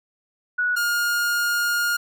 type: tone pair in turn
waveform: sine / 45% pulse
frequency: 1467 / 1419.5 Hz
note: F#6 / F6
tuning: -15 / +28 cents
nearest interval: minor second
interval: 57 cents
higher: first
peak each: -19 / -20 dBFS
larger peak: first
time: 0.58-0.76 / 0.76-1.97 s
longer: second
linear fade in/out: 10 ms
effects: none